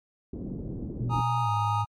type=low-pass noise; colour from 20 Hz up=white; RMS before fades=-35 dBFS; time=0.33-1.21 s; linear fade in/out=5 ms; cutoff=320 Hz; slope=24 dB/octave
type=tone with pitch glide; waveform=sine; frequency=120 to 106.29 Hz; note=B2 to G#2; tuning=-49 to +41 cents; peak=-27 dBFS; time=1-1.85 s; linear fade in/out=10 ms; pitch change=-210 cents; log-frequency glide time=1.42-1.5 s
type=chord; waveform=triangle; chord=Ab suspended second; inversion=none; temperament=equal; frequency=830.6 / 932.3 / 1244.5 Hz; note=Ab5 / Bb5 / Eb6; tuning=0 / 0 / 0 cents; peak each=-28 dBFS; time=1.09-1.86 s; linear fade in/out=50 ms
effects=MP3 64 kbps